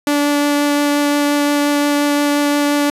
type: tone with vibrato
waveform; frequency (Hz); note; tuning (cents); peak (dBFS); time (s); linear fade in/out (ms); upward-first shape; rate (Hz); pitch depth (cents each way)
sawtooth; 290; D4; -22; -9; 0.07-2.9; 2; triangle; 5.7; 8
effects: resampled to 32000 Hz